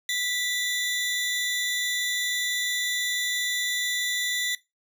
25% pulse tone pair together, 1975.5 / 3547 Hz, B6 / A7, 0 / +13 cents, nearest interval minor seventh, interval 1013 cents, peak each -24 / -25 dBFS, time 0.09-4.55 s, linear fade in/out 2 ms, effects noise-tail reverb RT60 0.2 s tail -18 dB re dry

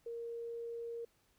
sine tone, 466.2 Hz, A#4, in tune, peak -40 dBFS, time 0.06-1.05 s, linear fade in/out 5 ms, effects pink hiss -73 dBFS RMS until 1.38 s

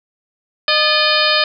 harmonic tone with a mistuned harmonic, 611 Hz, D#5, 32 cents flat, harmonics 1 / 2 / 3 / 4 / 5 / 6 / 7 / 8, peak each -20 / -20 / -20 / -20 / -20 / -20 / -20 / -20 dBFS, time 0.68-1.44 s, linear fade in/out 2 ms, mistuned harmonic 3, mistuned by -93 cents, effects none

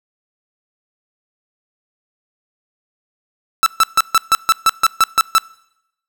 45% pulse tone bursts, 1322 Hz, E6, 5 cents sharp, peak -8 dBFS, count 11, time 3.63-5.382 s, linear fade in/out 0 ms, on 32 ms, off 140 ms, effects noise-tail reverb RT60 0.8 s tail -23 dB re dry

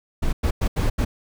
brown noise bursts at uneven times, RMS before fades -20 dBFS, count 5, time 0.22-0.33 / 0.43-0.51 / 0.61-0.68 / 0.76-0.9 / 0.98-1.05 s, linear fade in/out 10 ms, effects none

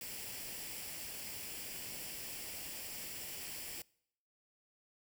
white noise with comb filter, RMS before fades -45 dBFS, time 0.01-3.82 s, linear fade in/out 2 ms, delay 0.39 ms, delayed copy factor +0.55, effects noise-tail reverb RT60 0.7 s tail -24 dB re dry

